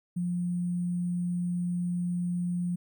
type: tone with sample-and-hold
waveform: sine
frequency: 176.2 Hz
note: F3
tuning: 16 cents sharp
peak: -27 dBFS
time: 0.16-2.76 s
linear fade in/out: 10 ms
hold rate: 8820 Hz
effects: none